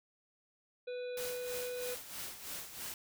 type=harmonic tone; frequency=494.8 Hz; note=B4; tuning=3 cents sharp; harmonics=1 / 3 / 5 / 7 / 8; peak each=-38 / -54 / -53 / -62 / -56 dBFS; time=0.87-1.95 s; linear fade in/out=10 ms
type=noise with tremolo; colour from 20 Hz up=white; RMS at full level=-42 dBFS; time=1.17-2.94 s; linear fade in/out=2 ms; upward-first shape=sine; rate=3.1 Hz; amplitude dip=65%
effects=none